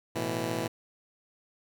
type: chord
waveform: 10% pulse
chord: A suspended second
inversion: none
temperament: just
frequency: 110 / 123.75 / 165 Hz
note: A2 / B2 / E3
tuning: 0 / +4 / +2 cents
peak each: -27 dBFS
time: 0.15-0.68 s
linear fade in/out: 10 ms
effects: none